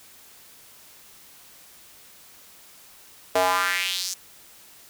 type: tone with high-pass filter sweep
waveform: square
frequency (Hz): 92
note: F#2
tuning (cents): -9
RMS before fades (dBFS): -24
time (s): 3.35-4.14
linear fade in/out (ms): 5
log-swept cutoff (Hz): 570 to 6400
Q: 2.9
effects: white hiss -50 dBFS RMS until 4.89 s